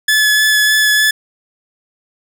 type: tone with vibrato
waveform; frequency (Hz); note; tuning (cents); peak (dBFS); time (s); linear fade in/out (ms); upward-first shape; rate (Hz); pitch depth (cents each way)
sawtooth; 1718; A6; -42; -6; 0.08-1.11; 5; sine; 3.3; 11
effects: none